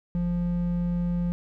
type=tone pair together; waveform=triangle; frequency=49 / 174.61 Hz; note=G1 / F3; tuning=0 / 0 cents; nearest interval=octave + minor seventh; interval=2200 cents; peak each=-31 / -22 dBFS; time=0.15-1.32 s; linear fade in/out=0 ms; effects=none